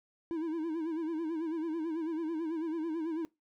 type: tone with vibrato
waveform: triangle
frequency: 323.4 Hz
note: E4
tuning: 33 cents flat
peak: -30 dBFS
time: 0.31-3.25 s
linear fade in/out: 0 ms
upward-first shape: sine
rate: 9.1 Hz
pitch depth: 89 cents each way
effects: noise-tail reverb RT60 0.2 s tail -22 dB re dry